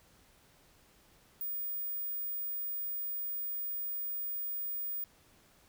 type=tone; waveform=sine; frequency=15000 Hz; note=A#9; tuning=10 cents sharp; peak=-34 dBFS; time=1.41-5.04 s; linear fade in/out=0 ms; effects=pink hiss -64 dBFS RMS until 5.68 s